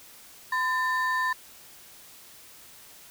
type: ring-modulated tone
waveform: triangle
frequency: 1402 Hz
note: F6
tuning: 6 cents sharp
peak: -19 dBFS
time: 0.52-1.33 s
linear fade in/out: 5 ms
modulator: 384 Hz
effects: white hiss -50 dBFS RMS until 3.1 s